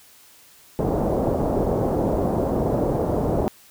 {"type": "low-pass noise", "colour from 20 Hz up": "white", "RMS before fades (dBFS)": -22, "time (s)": [0.79, 3.48], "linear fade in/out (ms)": 0, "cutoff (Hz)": 650, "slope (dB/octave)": 24, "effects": ["white hiss -51 dBFS RMS until 3.7 s"]}